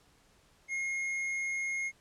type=tone with tanh clipping; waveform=sine; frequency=2148 Hz; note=C7; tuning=45 cents sharp; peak=-33 dBFS; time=0.68-1.92 s; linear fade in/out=50 ms; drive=8 dB; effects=pink hiss -65 dBFS RMS until 2 s + low-pass 10000 Hz 12 dB/octave